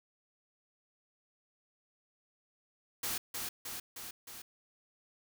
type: noise with echo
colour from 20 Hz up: white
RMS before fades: -36 dBFS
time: 3.03-3.18 s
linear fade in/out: 5 ms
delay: 310 ms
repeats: 4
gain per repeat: -3 dB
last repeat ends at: 4.42 s
effects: none